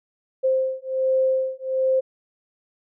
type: beating tone pair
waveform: sine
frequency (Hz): 523.3 / 524.6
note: C5 / C5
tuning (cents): 0 / +4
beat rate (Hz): 1.3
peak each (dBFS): -22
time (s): 0.43-2.01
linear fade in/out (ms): 20
effects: none